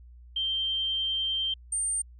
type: tone pair in turn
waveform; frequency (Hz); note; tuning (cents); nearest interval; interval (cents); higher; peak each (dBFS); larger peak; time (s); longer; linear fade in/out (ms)
sine; 3145 / 8798; G7 / C#9; +5 / -14; octave + tritone; 1781; second; -26; neither; 0.36-1.54 / 1.72-2.02; first; 5
effects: added 60 Hz sine -47 dBFS peak until 2.19 s